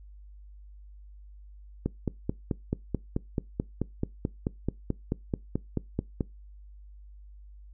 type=click train; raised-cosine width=3 ms; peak=-14 dBFS; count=21; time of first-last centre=1.86-6.208 s; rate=4.6 Hz; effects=noise-tail reverb RT60 0.2 s tail -22 dB re dry + added 50 Hz sine -46 dBFS peak until 7.73 s